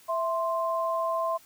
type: tone pair together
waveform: sine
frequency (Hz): 659.9 / 1046.5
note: E5 / C6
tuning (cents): +2 / 0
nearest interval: minor sixth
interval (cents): 798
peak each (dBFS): -28 / -28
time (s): 0.08-1.38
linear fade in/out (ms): 20
effects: white hiss -56 dBFS RMS until 1.45 s